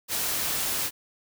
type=noise; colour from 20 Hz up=white; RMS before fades=-28 dBFS; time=0.08-0.91 s; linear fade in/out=50 ms; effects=none